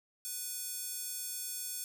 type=tone with high-pass filter; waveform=square; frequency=493.9 Hz; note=B4; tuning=in tune; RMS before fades=-40 dBFS; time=0.25-1.84 s; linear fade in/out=0 ms; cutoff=8000 Hz; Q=1.1; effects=none